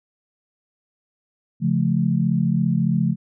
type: chord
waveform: sine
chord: Db augmented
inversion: none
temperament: just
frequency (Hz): 138.59 / 173.24 / 216.5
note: Db3 / F3 / A3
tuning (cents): 0 / -14 / -28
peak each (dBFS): -22 / -20 / -22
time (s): 1.6-3.16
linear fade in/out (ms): 50
effects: none